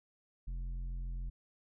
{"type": "tone with tanh clipping", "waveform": "sine", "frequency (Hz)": 43.65, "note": "F1", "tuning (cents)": 0, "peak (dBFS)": -38, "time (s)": [0.47, 1.3], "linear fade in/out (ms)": 10, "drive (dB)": 8, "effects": []}